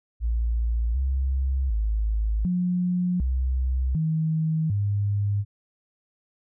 sine tone with pitch steps, 57.4 / 66.3 / 53.6 / 179.3 / 64.1 / 158.8 / 101.7 Hz, A#1 / C2 / A1 / F3 / C2 / D#3 / G#2, -26 / +23 / -45 / +46 / -35 / +36 / -36 cents, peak -21 dBFS, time 0.2-5.45 s, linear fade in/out 50 ms, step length 750 ms, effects none

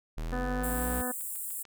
square linear sweep, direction up, 37.99 to 64.1 Hz, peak -33 dBFS, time 0.17-1.02 s, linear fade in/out 10 ms
harmonic tone, 249.5 Hz, B3, 18 cents sharp, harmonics 1 / 2 / 3 / 4 / 5 / 6 / 7, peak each -35 / -37 / -39 / -45 / -44 / -44 / -43 dBFS, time 0.32-1.12 s, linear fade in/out 10 ms
pink high-pass noise, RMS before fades -37 dBFS, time 0.63-1.63 s, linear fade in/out 10 ms, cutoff 7600 Hz, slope 96 dB/octave
click train, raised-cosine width 0.2 ms, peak -35 dBFS, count 4, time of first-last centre 1.21-1.652 s, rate 6.78 Hz
effects none

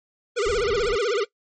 square tone with vibrato, 440 Hz, A4, in tune, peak -21 dBFS, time 0.36-1.25 s, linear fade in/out 20 ms, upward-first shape sine, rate 16 Hz, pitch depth 200 cents each way
brown noise, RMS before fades -34 dBFS, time 0.46-0.96 s, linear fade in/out 2 ms
effects noise-tail reverb RT60 0.1 s tail -20 dB re dry + MP3 32 kbps

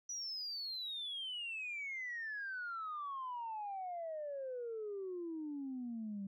sine exponential sweep, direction down, 5920 to 192.8 Hz, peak -39 dBFS, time 0.09-6.27 s, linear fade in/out 5 ms, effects tanh soft clip ceiling -36 dBFS

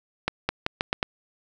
accelerating click train, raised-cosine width 0.3 ms, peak -7 dBFS, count 6, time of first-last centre 0.28-1.029 s, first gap 210 ms, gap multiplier 0.83, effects none

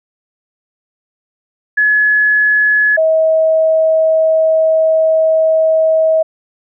sine tone pair in turn, 1700 / 639.2 Hz, G#6 / D#5, +40 / +47 cents, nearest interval octave + perfect fourth, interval 1693 cents, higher first, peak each -8 dBFS, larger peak neither, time 1.77-2.97 / 2.97-6.23 s, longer second, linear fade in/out 10 ms, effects none

